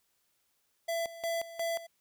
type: tone with tremolo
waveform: square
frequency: 669 Hz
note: E5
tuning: 25 cents sharp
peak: -31 dBFS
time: 0.88-1.87 s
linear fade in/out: 10 ms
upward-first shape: square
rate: 2.8 Hz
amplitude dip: 80%
effects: white hiss -75 dBFS RMS until 2 s